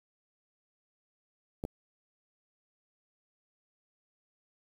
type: clicks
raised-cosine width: 2 ms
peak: -22 dBFS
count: 2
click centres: 1.639 / 1.651 s
effects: 8-bit